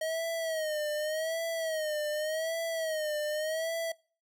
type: tone with vibrato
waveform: square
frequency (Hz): 630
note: D#5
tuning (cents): +21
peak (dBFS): -31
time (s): 0.01-3.92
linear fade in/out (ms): 5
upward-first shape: sine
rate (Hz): 0.86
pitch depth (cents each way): 88
effects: noise-tail reverb RT60 0.4 s tail -24 dB re dry